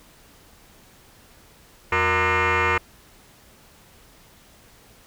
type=tone with frequency modulation; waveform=sine; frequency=468.8 Hz; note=A#4; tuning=10 cents sharp; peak=-16 dBFS; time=1.92-2.78 s; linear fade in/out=5 ms; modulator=277 Hz; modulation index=7.3; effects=tanh soft clip ceiling -15 dBFS + pink hiss -52 dBFS RMS until 5.06 s